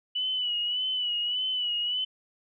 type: tone with vibrato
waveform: sine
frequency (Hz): 2959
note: F#7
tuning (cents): -1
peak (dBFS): -26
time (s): 0.15-2.05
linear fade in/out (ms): 10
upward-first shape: sine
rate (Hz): 1.7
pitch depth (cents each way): 52
effects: none